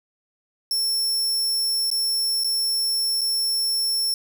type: tone with dropouts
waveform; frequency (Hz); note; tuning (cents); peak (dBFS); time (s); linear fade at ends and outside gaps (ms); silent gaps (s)
sawtooth; 5400; E8; +41; -18; 0.71-4.14; 1; 1.902-1.914 / 2.437-2.444 / 3.21-3.215
effects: none